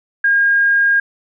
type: tone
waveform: sine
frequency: 1620 Hz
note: G#6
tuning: 43 cents flat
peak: -10 dBFS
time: 0.24-1 s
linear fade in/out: 5 ms
effects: none